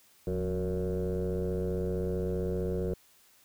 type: tone with frequency modulation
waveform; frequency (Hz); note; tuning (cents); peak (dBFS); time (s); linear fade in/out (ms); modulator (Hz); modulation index
sine; 270.8; C#4; -40; -27; 0.27-2.94; 2; 95.4; 2.6
effects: tanh soft clip ceiling -25 dBFS + white hiss -62 dBFS RMS until 3.44 s